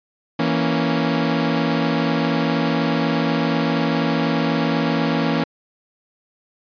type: chord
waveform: sawtooth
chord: A# diminished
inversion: second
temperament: equal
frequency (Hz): 164.81 / 233.1 / 277.2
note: E3 / A#3 / C#4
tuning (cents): 0 / 0 / 0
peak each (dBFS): -18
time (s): 0.39-5.44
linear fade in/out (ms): 5
effects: resampled to 11025 Hz